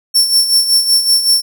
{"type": "tone with tremolo", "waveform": "sawtooth", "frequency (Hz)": 5430, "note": "F8", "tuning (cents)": -50, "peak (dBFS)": -4, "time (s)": [0.14, 1.42], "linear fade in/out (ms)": 20, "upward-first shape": "sine", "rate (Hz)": 5.3, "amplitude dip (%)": 65, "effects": []}